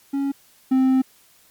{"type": "tone pair in turn", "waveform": "triangle", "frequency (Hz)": [277.2, 261.6], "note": ["C#4", "C4"], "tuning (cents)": [0, 0], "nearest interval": "minor second", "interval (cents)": 100, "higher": "first", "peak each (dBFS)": [-18, -12], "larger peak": "second", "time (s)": [[0.13, 0.32], [0.71, 1.02]], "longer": "second", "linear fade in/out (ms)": 10, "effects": ["white hiss -55 dBFS RMS until 1.5 s", "MP3 96 kbps"]}